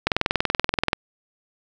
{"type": "click train", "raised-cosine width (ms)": 0.3, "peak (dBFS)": -3, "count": 19, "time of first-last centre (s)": [0.07, 0.931], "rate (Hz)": 20.9, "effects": []}